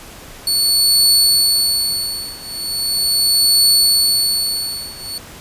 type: tone with tremolo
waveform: sawtooth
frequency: 4435 Hz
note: C#8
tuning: in tune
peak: -6 dBFS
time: 0.47-5.18 s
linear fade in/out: 2 ms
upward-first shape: triangle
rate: 0.39 Hz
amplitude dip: 95%
effects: pink hiss -37 dBFS RMS until 5.4 s + resampled to 32000 Hz